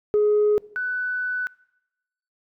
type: tone pair in turn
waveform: sine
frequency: 419.2 / 1493.9 Hz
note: G#4 / F#6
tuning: +16 / +16 cents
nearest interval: octave + minor seventh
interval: 2200 cents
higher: second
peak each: -14 / -23 dBFS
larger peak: first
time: 0.14-0.58 / 0.76-1.47 s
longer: second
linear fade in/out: 0 ms
effects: noise-tail reverb RT60 0.9 s tail -23 dB re dry + tanh soft clip ceiling -13 dBFS